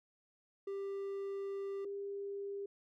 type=tone pair in turn; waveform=triangle / sine; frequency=394.8 / 399.6 Hz; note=G4 / G4; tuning=+12 / +33 cents; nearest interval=unison; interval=21 cents; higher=second; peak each=-36 / -39 dBFS; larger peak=first; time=0.67-1.85 / 1.85-2.66 s; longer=first; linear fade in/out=5 ms; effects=none